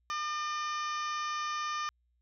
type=harmonic tone with a mistuned harmonic; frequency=603 Hz; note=D5; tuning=46 cents sharp; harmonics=2 / 3 / 4 / 5 / 6 / 7 / 8 / 9 / 10; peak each=-33 / -42 / -45 / -47 / -48 / -55 / -51 / -49 / -48 dBFS; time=0.1-1.89 s; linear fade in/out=0 ms; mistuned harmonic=7; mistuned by=+30 cents; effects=added 60 Hz sine -70 dBFS peak until 2.21 s